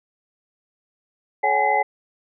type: tone cluster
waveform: sine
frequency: 428.4 / 557 / 763 / 836 / 2040 Hz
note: A4 / C#5 / G5 / G#5 / C7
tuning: -46 / +8 / -47 / +11 / -44 cents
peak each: -28 / -26 / -23 / -19 / -24 dBFS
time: 1.43-1.83 s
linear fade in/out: 10 ms
effects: none